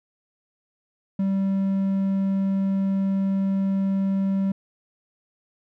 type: tone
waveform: triangle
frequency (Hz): 194.2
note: G3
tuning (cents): -16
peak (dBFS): -18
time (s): 1.19-4.52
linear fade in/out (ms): 5
effects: none